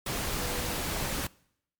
sine tone in noise, 490 Hz, B4, 14 cents flat, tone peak -40 dBFS, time 0.39-0.76 s, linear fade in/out 5 ms, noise pink, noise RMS -32 dBFS, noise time 0.06-1.27 s, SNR -11 dB, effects noise-tail reverb RT60 0.7 s tail -23 dB re dry + MP3 96 kbps

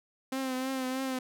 sawtooth tone with vibrato, 261.1 Hz, C4, 3 cents flat, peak -27 dBFS, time 0.32-1.19 s, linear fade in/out 5 ms, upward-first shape triangle, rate 3.2 Hz, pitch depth 45 cents each way, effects none

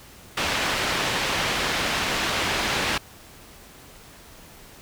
white low-pass noise, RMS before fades -25 dBFS, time 0.37-2.98 s, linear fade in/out 5 ms, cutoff 3200 Hz, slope 12 dB/octave, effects pink hiss -47 dBFS RMS until 4.81 s

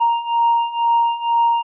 triangle beating tone pair, 932.3 / 934.4 Hz, A#5 / A#5, 0 / +4 cents, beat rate 2.1 Hz, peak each -17 / -14 dBFS, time 0-1.63 s, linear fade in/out 20 ms, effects tanh soft clip ceiling -5 dBFS + resampled to 8000 Hz

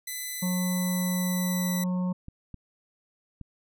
5% pulse tone with pitch glide, 2007 to 1977.1 Hz, B6 to B6, +27 to +1 cents, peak -23 dBFS, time 0.07-1.84 s, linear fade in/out 5 ms, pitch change -26 cents, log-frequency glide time 0.29-1.72 s
harmonic tone, 181.6 Hz, F#3, 32 cents flat, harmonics 1 / 3 / 5 / 6, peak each -25 / -40 / -43 / -46 dBFS, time 0.42-2.13 s, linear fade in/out 10 ms
clicks, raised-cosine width 5 ms, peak -28 dBFS, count 3, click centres 2.284 / 2.543 / 3.413 s
effects none

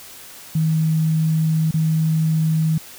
sine tone with dropouts, 158.9 Hz, D#3, 37 cents sharp, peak -15 dBFS, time 0.55-2.78 s, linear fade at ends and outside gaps 5 ms, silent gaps 1.711-1.74 s, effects white hiss -40 dBFS RMS until 2.98 s

